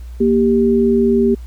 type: tone pair together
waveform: sine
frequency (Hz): 233.9 / 393.4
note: A#3 / G4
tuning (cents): +6 / +6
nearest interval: major sixth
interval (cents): 900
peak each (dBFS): -13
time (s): 0.2-1.35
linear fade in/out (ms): 10
effects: added 60 Hz sine -28 dBFS peak until 1.46 s + pink hiss -51 dBFS RMS until 1.46 s